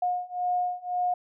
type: beating tone pair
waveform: sine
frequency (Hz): 718 / 719.9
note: F5 / F#5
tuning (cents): +48 / -48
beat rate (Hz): 1.9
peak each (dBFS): -29 / -28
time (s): 0.02-1.14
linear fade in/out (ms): 5
effects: none

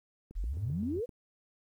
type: click train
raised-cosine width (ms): 3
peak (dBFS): -36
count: 7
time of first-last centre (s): 0.31-1.092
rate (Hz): 7.67
type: exponential sweep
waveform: sine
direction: up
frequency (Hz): 37.26 to 523.3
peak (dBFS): -31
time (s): 0.35-1.06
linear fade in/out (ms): 20
type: tone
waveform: triangle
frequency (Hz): 87.31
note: F2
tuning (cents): 0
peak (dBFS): -36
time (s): 0.52-1.01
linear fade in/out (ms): 20
effects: 11-bit

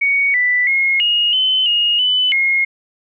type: tone with pitch steps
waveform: sine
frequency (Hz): 2236 / 1980 / 2157 / 2867 / 3046 / 2862 / 3001 / 2152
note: C#7 / B6 / C#7 / F7 / F#7 / F7 / F#7 / C7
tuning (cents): +14 / +4 / -48 / +45 / +50 / +42 / +24 / +48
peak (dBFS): -12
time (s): 0.01-2.65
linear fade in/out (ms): 10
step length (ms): 330
effects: none

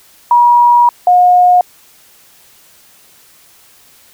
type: tone pair in turn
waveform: sine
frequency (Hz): 960 / 719.2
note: B5 / F#5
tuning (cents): -49 / -49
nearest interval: perfect fourth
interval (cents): 500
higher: first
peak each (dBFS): -4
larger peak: neither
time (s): 0.31-0.89 / 1.07-1.61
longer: first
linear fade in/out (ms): 2
effects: white hiss -45 dBFS RMS until 4.13 s

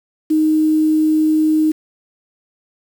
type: tone with quantisation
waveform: sine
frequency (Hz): 311.1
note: D#4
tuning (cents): 0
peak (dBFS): -11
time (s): 0.3-1.72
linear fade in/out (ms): 10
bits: 6
effects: none

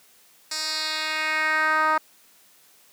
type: tone with band-pass filter sweep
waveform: 10% pulse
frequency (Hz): 311.7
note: D#4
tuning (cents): +3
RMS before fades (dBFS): -24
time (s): 0.51-1.98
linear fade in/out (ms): 5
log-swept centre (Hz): 6000 to 1100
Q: 2.2
effects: white hiss -56 dBFS RMS until 2.92 s + high-pass 150 Hz 12 dB/octave

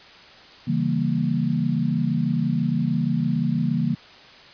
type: chord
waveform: sine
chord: C# diminished seventh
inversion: none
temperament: equal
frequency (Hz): 138.59 / 164.81 / 196 / 233.1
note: C#3 / E3 / G3 / Bb3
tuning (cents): 0 / 0 / 0 / 0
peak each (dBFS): -26 / -24 / -28 / -24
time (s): 0.67-3.95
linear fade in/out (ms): 10
effects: white hiss -46 dBFS RMS until 4.53 s + resampled to 11025 Hz

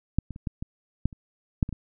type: clicks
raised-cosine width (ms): 5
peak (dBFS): -9 / -23 / -29 / -16 / -20 / -10 / -30 / -8 / -21 / -21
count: 10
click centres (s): 0.186 / 0.307 / 0.361 / 0.472 / 0.625 / 1.056 / 1.128 / 1.628 / 1.691 / 1.727
effects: none

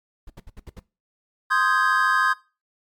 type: noise bursts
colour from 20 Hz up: brown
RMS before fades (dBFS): -38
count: 6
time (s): 0.27-0.796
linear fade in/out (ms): 5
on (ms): 31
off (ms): 68
type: chord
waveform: triangle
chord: Ab major seventh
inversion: first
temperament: equal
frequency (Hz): 1046.5 / 1244.5 / 1568 / 1661.2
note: C6 / Eb6 / G6 / Ab6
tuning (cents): 0 / 0 / 0 / 0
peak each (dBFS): -21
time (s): 1.5-2.34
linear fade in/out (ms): 20
effects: noise-tail reverb RT60 0.3 s tail -20 dB re dry + MP3 96 kbps

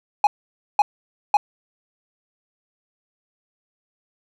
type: tone bursts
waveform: triangle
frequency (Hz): 832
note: G#5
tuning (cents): +3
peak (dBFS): -9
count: 3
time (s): 0.24-1.37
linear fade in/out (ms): 2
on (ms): 30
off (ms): 520
effects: none

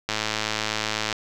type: click train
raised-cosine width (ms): 0.2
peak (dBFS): -7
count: 113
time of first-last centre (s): 0.09-1.127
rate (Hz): 108
effects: none

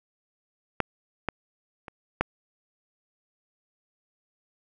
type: clicks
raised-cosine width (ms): 0.5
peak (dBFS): -7 / -11 / -24 / -7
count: 4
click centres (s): 0.803 / 1.287 / 1.882 / 2.21
effects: none

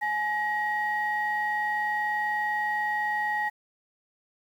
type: tone pair together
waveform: sine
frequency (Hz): 844.6 / 1896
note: G#5 / A#6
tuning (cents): +29 / +29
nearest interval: octave + major second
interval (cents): 1400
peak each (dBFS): -27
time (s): 0.01-3.5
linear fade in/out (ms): 20
effects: tanh soft clip ceiling -19 dBFS + 9-bit

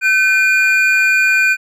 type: tone pair together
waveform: triangle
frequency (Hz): 1527 / 2424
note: G6 / D#7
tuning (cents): -46 / -46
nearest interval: minor sixth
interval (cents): 800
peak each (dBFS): -11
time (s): 0.01-1.57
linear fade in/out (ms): 50
effects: none

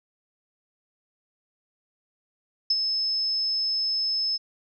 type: tone with ADSR envelope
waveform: sine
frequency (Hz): 5220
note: E8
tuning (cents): -18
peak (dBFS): -17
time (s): 2.7-4.38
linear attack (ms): 6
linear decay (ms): 38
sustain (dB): -6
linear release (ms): 24
effects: none

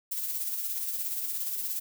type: noise with tremolo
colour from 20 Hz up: violet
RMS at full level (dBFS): -31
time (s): 0.11-1.8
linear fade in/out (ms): 10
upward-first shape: sine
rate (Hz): 17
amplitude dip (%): 40
effects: none

